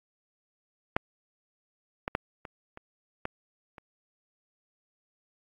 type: clicks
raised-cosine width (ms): 0.5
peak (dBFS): -9 / -15 / -11 / -25 / -28 / -16 / -30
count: 7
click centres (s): 0.965 / 2.079 / 2.151 / 2.452 / 2.774 / 3.254 / 3.782
effects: AAC 32 kbps